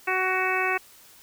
harmonic tone, 373.2 Hz, F#4, 15 cents sharp, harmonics 1 / 2 / 3 / 4 / 5 / 6 / 7, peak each -30 / -30 / -30 / -30 / -30 / -30 / -30 dBFS, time 0.07-0.78 s, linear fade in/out 10 ms, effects white hiss -52 dBFS RMS until 1.22 s

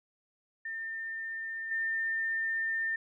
sine tone with level steps, 1804 Hz, A6, 43 cents sharp, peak -35 / -29 dBFS, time 0.65-2.96 s, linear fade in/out 5 ms, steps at 1.71 s, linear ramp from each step 5 ms, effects none

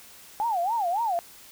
sine tone with vibrato, 803 Hz, G5, 41 cents sharp, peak -23 dBFS, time 0.4-1.19 s, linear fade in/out 0 ms, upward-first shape sine, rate 3.6 Hz, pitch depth 280 cents each way, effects white hiss -49 dBFS RMS until 1.51 s

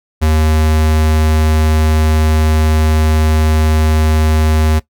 square tone, 78 Hz, D#2, 5 cents sharp, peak -10 dBFS, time 0.21-4.8 s, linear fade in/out 20 ms, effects noise-tail reverb RT60 0.1 s tail -17 dB re dry

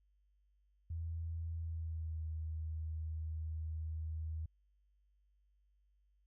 sine tone with pitch glide, 82.41 to 79.33 Hz, E2 to D#2, 0 to +34 cents, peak -38 dBFS, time 0.9-4.46 s, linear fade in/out 5 ms, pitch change -66 cents, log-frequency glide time 1.59-2.25 s, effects added 50 Hz sine -70 dBFS peak until 6.26 s

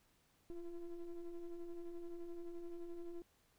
triangle ring-modulated tone, 169.2 Hz, E3, 45 cents sharp, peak -39 dBFS, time 0.5-3.22 s, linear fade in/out 0 ms, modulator 175 Hz, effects pink hiss -74 dBFS RMS until 3.58 s

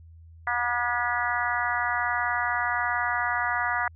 harmonic tone with a mistuned harmonic, 241.3 Hz, B3, 40 cents flat, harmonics 3 / 4 / 5 / 6 / 7 / 8, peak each -31 / -31 / -31 / -31 / -31 / -31 dBFS, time 0.47-3.88 s, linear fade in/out 2 ms, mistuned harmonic 8, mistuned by +22 cents, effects added 82 Hz sine -46 dBFS peak until 3.95 s

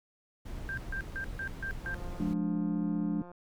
brown noise, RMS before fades -40 dBFS, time 0.45-2.34 s, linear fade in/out 10 ms
sine tone bursts, 1580 Hz, G6, 13 cents sharp, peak -34 dBFS, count 6, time 0.69-1.944 s, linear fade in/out 0 ms, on 84 ms, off 150 ms
click train, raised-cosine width 1 ms, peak -36 dBFS, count 259, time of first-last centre 1.85-3.316 s, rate 176 Hz
sine chord, D diminished, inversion first, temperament just, 176.2 / 211.4 / 293.7 Hz, F3 / Ab3 / D4, +16 / +31 / 0 cents, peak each -33 dBFS, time 2.2-3.22 s, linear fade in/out 2 ms
effects none

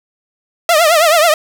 sawtooth tone with vibrato, 647 Hz, E5, 32 cents flat, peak -4 dBFS, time 0.69-1.34 s, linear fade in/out 2 ms, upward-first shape triangle, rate 9.3 Hz, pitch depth 160 cents each way, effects none

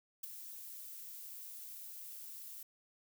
violet noise with ADSR envelope, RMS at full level -39 dBFS, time 0.23-2.63 s, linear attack 10 ms, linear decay 11 ms, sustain -10 dB, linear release 4 ms, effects none

